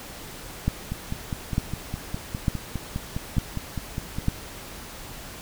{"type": "two click trains", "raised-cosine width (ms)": 5, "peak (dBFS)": [-16, -9], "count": [17, 5], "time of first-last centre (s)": [[0.92, 4.185], [0.68, 4.284]], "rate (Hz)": [4.9, 1.11], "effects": ["pink hiss -40 dBFS RMS until 5.41 s"]}